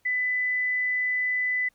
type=tone; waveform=sine; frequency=1999 Hz; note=B6; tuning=20 cents sharp; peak=-23 dBFS; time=0.05-1.69 s; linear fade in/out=10 ms; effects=pink hiss -68 dBFS RMS until 1.74 s